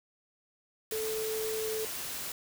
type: tone in noise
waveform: sine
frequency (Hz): 438.1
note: A4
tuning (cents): -7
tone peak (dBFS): -32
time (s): 0.92-1.85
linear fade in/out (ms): 2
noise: white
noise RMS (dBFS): -38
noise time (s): 0.91-2.32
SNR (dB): +3
effects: none